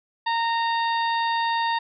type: harmonic tone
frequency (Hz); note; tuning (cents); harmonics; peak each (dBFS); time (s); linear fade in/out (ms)
923; A#5; -17; 1 / 2 / 3 / 4 / 5; -22 / -29 / -36 / -33 / -38; 0.26-1.79; 10
effects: none